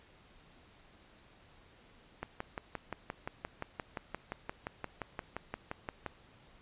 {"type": "click train", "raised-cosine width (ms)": 0.5, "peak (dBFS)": -22, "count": 23, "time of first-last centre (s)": [2.23, 6.063], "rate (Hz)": 5.74, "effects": ["pink hiss -61 dBFS RMS until 6.61 s", "resampled to 8000 Hz"]}